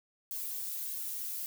violet noise with flanger, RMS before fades -38 dBFS, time 0.31-1.46 s, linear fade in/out 0 ms, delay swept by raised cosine 1.8 to 2.62 ms, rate 1.7 Hz, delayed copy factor +0.85, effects none

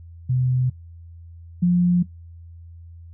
sine tone pair in turn, 127.3 / 176.75 Hz, C3 / F3, -47 / +21 cents, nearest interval tritone, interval 568 cents, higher second, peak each -17 / -14 dBFS, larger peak second, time 0.29-0.7 / 1.62-2.03 s, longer neither, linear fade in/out 10 ms, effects noise-tail reverb RT60 0.2 s tail -23 dB re dry + added 84 Hz sine -39 dBFS peak until 3.13 s

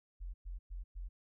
sine tone bursts, 43.78 Hz, F1, 5 cents sharp, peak -40 dBFS, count 4, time 0.2-1.09 s, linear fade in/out 20 ms, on 140 ms, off 110 ms, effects none

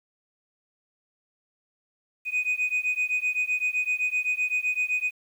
sine beating tone pair, 2489 / 2496.8 Hz, D#7 / D#7, 0 / +5 cents, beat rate 7.8 Hz, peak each -25 dBFS, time 2.25-5.11 s, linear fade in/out 50 ms, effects tanh soft clip ceiling -20 dBFS + 9-bit

